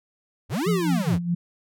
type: linear two-way sweep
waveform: square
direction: up then down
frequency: 64 to 440 to 64 Hz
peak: -24 dBFS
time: 0.49-1.19 s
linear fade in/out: 50 ms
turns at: 0.69 s
type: tone with tremolo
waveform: sine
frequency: 173.1 Hz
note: F3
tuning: 15 cents flat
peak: -19 dBFS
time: 0.66-1.35 s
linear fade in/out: 10 ms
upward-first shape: sine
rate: 4.8 Hz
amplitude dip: 65%
effects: none